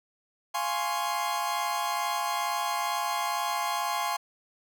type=chord; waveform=40% pulse; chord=Db major seventh; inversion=first; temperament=equal; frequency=698.5 / 830.6 / 1046.5 / 1108.7 Hz; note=F5 / Ab5 / C6 / Db6; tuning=0 / 0 / 0 / 0 cents; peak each=-34 / -31 / -31 / -35 dBFS; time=0.54-4.17 s; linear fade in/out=10 ms; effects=none